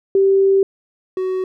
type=tone pair in turn; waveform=sine / triangle; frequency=389.4 / 373.6 Hz; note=G4 / F#4; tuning=-12 / +17 cents; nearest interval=minor second; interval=71 cents; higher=first; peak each=-10 / -16 dBFS; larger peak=first; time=0.15-0.63 / 1.17-1.44 s; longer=first; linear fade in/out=2 ms; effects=none